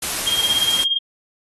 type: noise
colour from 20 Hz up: white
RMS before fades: -24 dBFS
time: 0.02-0.84 s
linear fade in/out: 5 ms
type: tone with tremolo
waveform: sine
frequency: 3225 Hz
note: G7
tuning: 48 cents sharp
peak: -14 dBFS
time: 0.26-0.99 s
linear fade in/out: 20 ms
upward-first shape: sine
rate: 17 Hz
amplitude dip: 70%
effects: AAC 32 kbps